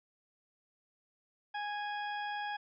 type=harmonic tone; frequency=828 Hz; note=G#5; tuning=5 cents flat; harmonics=1 / 2 / 3 / 4 / 6; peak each=-37 / -41 / -50 / -48 / -57 dBFS; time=1.54-2.57 s; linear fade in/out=10 ms; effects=none